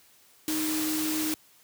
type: tone in noise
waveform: sine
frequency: 311.1 Hz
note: D#4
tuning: in tune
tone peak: -28 dBFS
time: 0.48-1.34 s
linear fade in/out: 0 ms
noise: white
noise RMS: -32 dBFS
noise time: 0.48-1.34 s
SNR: +1 dB
effects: white hiss -59 dBFS RMS until 1.63 s + high-pass 80 Hz 12 dB/octave